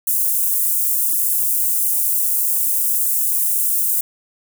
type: high-pass noise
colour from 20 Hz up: white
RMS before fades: -18 dBFS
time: 0.07-4.01 s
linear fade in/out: 5 ms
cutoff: 8900 Hz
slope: 24 dB/octave
effects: none